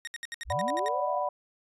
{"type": "tone bursts", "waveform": "sawtooth", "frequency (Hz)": 1864, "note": "A#6", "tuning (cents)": -1, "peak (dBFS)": -31, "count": 10, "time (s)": [0.05, 0.883], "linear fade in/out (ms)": 0, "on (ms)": 23, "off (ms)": 67}
{"type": "linear sweep", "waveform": "sine", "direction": "up", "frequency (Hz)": [34.72, 778], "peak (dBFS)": -34, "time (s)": [0.45, 1.24], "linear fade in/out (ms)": 50}
{"type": "chord", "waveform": "sine", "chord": "B minor", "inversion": "first", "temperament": "equal", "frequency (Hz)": [587.3, 740, 987.8], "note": ["D5", "F#5", "B5"], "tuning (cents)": [0, 0, 0], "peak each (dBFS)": [-31, -32, -31], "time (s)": [0.5, 1.29], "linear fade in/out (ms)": 5}
{"effects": ["resampled to 24000 Hz"]}